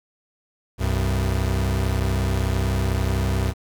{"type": "tone pair together", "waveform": "35% pulse", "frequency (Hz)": [64.6, 95.96], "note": ["C2", "G2"], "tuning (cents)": [-21, -36], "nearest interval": "perfect fifth", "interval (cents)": 685, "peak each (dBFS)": -21, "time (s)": [0.78, 3.54], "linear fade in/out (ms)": 50, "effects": ["9-bit"]}